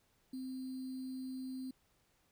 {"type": "tone with sample-and-hold", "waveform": "sine", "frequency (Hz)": 260, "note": "C4", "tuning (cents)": -11, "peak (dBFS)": -40, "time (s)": [0.33, 1.71], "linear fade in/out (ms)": 5, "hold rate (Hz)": 4410, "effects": ["pink hiss -74 dBFS RMS until 2.31 s"]}